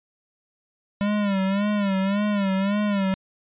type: tone with vibrato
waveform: square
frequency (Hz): 199.7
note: G3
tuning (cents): +32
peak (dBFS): -21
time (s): 1.01-3.14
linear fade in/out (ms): 0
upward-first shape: sine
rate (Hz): 1.8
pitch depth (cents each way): 83
effects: resampled to 8000 Hz